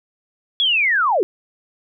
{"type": "linear sweep", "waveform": "sine", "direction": "down", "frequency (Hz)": [3421, 327.5], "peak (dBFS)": -14, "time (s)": [0.6, 1.23], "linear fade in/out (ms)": 0, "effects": []}